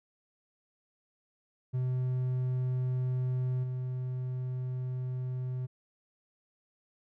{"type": "tone with level steps", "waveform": "triangle", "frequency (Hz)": 127.3, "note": "C3", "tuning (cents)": -47, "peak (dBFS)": [-26, -30], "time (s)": [1.73, 5.67], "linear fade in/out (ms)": 20, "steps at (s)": 3.63, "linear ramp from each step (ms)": 10, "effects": []}